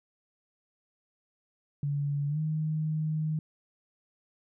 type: tone with pitch glide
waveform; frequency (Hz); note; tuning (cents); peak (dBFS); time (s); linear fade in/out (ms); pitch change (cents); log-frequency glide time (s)
sine; 143.4 to 155.48; D3 to D#3; -41 to -1; -27; 1.83-3.39; 2; +140; 2.28-2.39
effects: none